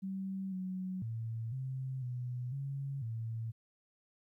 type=tone with pitch steps; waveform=sine; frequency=192 / 186 / 113.5 / 131.3 / 123.8 / 138 / 113.4 Hz; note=G3 / F#3 / A#2 / C3 / B2 / C#3 / A#2; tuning=-36 / +9 / -46 / +6 / +5 / -7 / -47 cents; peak=-36 dBFS; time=0.02-3.52 s; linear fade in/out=20 ms; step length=500 ms; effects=13-bit